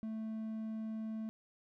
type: tone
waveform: triangle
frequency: 220.1 Hz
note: A3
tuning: 1 cent sharp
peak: -36 dBFS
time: 0.03-1.29 s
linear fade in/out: 0 ms
effects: none